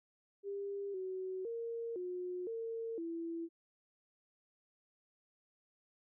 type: tone with pitch steps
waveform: sine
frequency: 399.8 / 374.6 / 462.8 / 360.8 / 455.4 / 333.3 Hz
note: G4 / F#4 / A#4 / F#4 / A#4 / E4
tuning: +34 / +21 / -13 / -44 / -40 / +19 cents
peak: -38 dBFS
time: 0.43-3.49 s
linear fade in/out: 50 ms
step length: 510 ms
effects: none